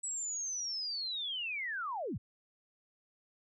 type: linear sweep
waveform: sine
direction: down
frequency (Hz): 7902 to 61.6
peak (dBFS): -35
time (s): 0.03-2.18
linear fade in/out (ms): 10
effects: none